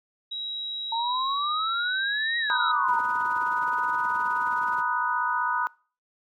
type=tone; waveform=sine; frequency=3853 Hz; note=B7; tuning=44 cents flat; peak=-30 dBFS; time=0.31-2.72 s; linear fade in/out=10 ms
type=exponential two-way sweep; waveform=sine; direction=up then down; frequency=898 to 1900 to 898 Hz; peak=-25 dBFS; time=0.92-2.99 s; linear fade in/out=5 ms; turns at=2.38 s
type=chord; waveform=sine; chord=B major seventh; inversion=third; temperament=equal; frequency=932.3 / 987.8 / 1244.5 / 1480 Hz; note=A#5 / B5 / D#6 / F#6; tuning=0 / 0 / 0 / 0 cents; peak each=-31 / -28 / -29 / -29 dBFS; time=2.5-5.67 s; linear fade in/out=0 ms
type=noise with tremolo; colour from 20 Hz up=brown; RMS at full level=-35 dBFS; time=2.88-4.82 s; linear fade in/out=2 ms; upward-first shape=triangle; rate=19 Hz; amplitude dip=75%
effects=noise-tail reverb RT60 0.4 s tail -24 dB re dry + high-pass 300 Hz 12 dB/octave